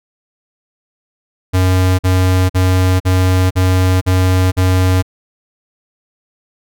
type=tone bursts; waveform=square; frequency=92.5 Hz; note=F#2; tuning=in tune; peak=-10 dBFS; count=7; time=1.53-5.026 s; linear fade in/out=20 ms; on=460 ms; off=46 ms; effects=none